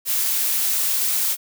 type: noise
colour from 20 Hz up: blue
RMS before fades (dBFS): -21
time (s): 0.05-1.37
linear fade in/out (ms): 50
effects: none